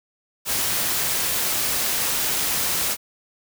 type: noise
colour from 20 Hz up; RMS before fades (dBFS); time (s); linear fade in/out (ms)
white; -23; 0.45-2.97; 50
effects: none